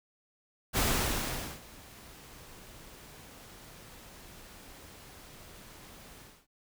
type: noise with ADSR envelope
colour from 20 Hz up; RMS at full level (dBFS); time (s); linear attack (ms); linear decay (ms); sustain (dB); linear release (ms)
pink; -27; 0.73-6.47; 45; 820; -24; 260
effects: none